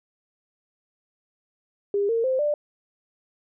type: tone with pitch steps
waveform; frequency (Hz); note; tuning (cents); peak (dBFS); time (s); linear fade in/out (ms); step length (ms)
sine; 403.7 / 458.4 / 520.5 / 591.1; G#4 / A#4 / C5 / D5; -49 / -29 / -9 / +11; -20; 1.94-2.54; 2; 150
effects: none